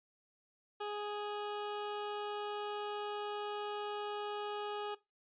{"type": "tone", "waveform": "20% pulse", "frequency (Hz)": 415.3, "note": "G#4", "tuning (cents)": 0, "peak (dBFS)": -33, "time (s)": [0.8, 4.95], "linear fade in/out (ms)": 10, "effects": ["noise-tail reverb RT60 0.2 s tail -18 dB re dry", "resampled to 8000 Hz"]}